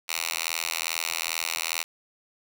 5% pulse tone with high-pass filter, 82.41 Hz, E2, in tune, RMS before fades -30 dBFS, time 0.08-1.84 s, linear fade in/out 20 ms, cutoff 2300 Hz, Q 0.8, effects none

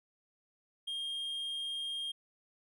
triangle tone, 3222 Hz, G7, 47 cents sharp, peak -34 dBFS, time 0.87-2.12 s, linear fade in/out 10 ms, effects none

